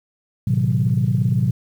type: chord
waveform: sine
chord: A diminished seventh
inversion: none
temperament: equal with one note detuned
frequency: 110 / 127.6 / 155.56 / 185 Hz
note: A2 / C3 / Eb3 / Gb3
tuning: 0 / -43 / 0 / 0 cents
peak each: -20 / -18 / -24 / -22 dBFS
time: 0.47-1.51 s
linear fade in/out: 5 ms
effects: tanh soft clip ceiling -7 dBFS + 8-bit